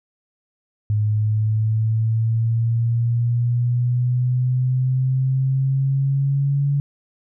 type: exponential sweep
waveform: sine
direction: up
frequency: 105.4 to 142.2 Hz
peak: -16 dBFS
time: 0.9-6.8 s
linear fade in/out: 0 ms
effects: none